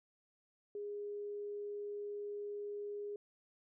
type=tone; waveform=sine; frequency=411.2 Hz; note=G#4; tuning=17 cents flat; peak=-40 dBFS; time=0.75-3.16 s; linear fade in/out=2 ms; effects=none